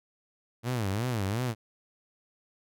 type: tone with vibrato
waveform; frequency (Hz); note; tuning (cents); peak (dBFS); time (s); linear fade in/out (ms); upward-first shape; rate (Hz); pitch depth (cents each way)
sawtooth; 110.4; A2; +6; -24; 0.63-1.55; 50; sine; 2.8; 250
effects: none